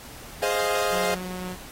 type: chord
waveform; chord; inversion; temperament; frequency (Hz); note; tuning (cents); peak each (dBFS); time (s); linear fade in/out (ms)
sawtooth; F minor seventh; first; equal; 415.3 / 523.3 / 622.3 / 698.5; Ab4 / C5 / Eb5 / F5; 0 / 0 / 0 / 0; -24; 0.42-1.15; 10
type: tone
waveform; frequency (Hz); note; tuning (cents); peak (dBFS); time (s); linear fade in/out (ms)
sawtooth; 182.6; F#3; -23; -28; 0.89-1.57; 50
effects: pink hiss -43 dBFS RMS until 1.71 s + AAC 48 kbps